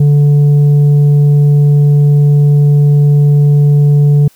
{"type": "tone with tanh clipping", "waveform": "sine", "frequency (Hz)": 145.3, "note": "D3", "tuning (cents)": -18, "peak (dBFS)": -5, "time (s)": [0, 4.28], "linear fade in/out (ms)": 5, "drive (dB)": 4, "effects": ["white hiss -47 dBFS RMS until 4.35 s"]}